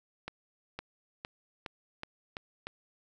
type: accelerating click train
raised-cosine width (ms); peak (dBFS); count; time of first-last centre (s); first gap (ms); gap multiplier
0.3; -22; 7; 0.28-2.67; 510; 0.9
effects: none